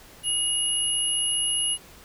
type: tone pair together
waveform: sine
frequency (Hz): 2886 / 10931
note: F#7 / F9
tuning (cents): -44 / -38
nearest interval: octave + major seventh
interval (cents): 2306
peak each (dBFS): -25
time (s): 0.23-1.78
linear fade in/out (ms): 50
effects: pink hiss -49 dBFS RMS until 2.04 s